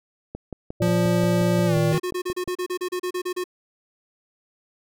click train, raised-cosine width 2 ms, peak -19 dBFS, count 13, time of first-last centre 0.35-2.478 s, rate 5.64 Hz
harmonic tone, 116.54 Hz, A#2, in tune, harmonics 1 / 3 / 5, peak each -25 / -25 / -25 dBFS, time 0.8-1.93 s, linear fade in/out 10 ms
square tone with pitch glide, 175.5 to 158.17 Hz, F3 to D#3, +9 to +29 cents, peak -21 dBFS, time 0.82-1.98 s, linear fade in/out 0 ms, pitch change -180 cents, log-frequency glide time 1.66-1.75 s
square tone bursts, 362.1 Hz, F#4, 37 cents flat, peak -25 dBFS, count 14, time 1.92-3.441 s, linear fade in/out 10 ms, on 78 ms, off 33 ms
effects none

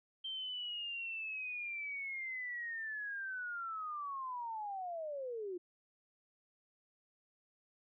sine linear sweep, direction down, 3145 to 343.9 Hz, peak -39 dBFS, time 0.24-5.58 s, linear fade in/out 10 ms, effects none

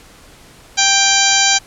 harmonic tone with a mistuned harmonic, 787 Hz, G5, 7 cents sharp, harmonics 1 / 2 / 3 / 4 / 5 / 6 / 7 / 8 / 9, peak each -19 / -19 / -19 / -19 / -19 / -19 / -19 / -19 / -19 dBFS, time 0.77-1.59 s, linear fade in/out 20 ms, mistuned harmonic 7, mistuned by +53 cents, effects pink hiss -43 dBFS RMS until 1.66 s + low-pass 11000 Hz 12 dB/octave

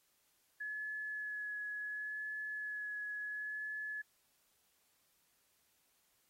sine tone with vibrato, 1700 Hz, G#6, 40 cents sharp, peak -39 dBFS, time 0.6-4.02 s, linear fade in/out 10 ms, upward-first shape sine, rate 0.71 Hz, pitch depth 14 cents each way, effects white hiss -75 dBFS RMS until 6.29 s + AAC 48 kbps

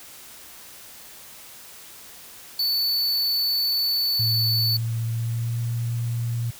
square tone, 4479 Hz, C#8, 17 cents sharp, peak -21 dBFS, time 2.59-4.77 s, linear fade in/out 5 ms
sine tone with pitch glide, 114.4 to 117.41 Hz, A#2 to A#2, -32 to +13 cents, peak -23 dBFS, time 4.19-6.51 s, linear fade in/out 10 ms, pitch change +45 cents, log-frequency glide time 5.11-5.59 s
effects white hiss -44 dBFS RMS until 6.59 s

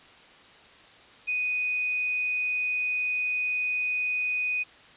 sine tone, 2489 Hz, D#7, in tune, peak -25 dBFS, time 1.27-4.64 s, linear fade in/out 20 ms, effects white hiss -52 dBFS RMS until 4.96 s + resampled to 8000 Hz

